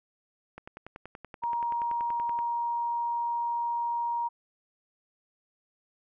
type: click train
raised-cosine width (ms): 0.5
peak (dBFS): -27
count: 20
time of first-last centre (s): 0.58-2.39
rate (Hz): 10.5
type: tone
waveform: sine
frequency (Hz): 943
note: A#5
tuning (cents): +20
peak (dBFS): -27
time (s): 1.42-4.29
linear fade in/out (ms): 20
effects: none